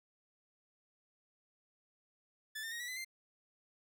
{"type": "tone with pitch steps", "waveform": "sawtooth", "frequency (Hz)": [1743, 1807.6, 1874.6, 1944.1, 2016, 2091], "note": ["A6", "A6", "A#6", "B6", "B6", "C7"], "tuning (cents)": [-17, 46, 9, -28, 35, -2], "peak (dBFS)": -37, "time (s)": [2.55, 3.048], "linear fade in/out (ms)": 10, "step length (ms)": 83, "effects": []}